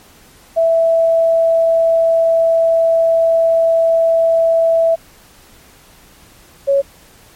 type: tone pair in turn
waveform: sine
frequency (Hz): 659.3 / 554.4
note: E5 / C#5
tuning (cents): 0 / 0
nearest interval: minor third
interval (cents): 300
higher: first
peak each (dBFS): -9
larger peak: neither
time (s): 0.56-4.96 / 6.67-6.82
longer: first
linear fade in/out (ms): 20
effects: pink hiss -45 dBFS RMS until 7.35 s + MP3 64 kbps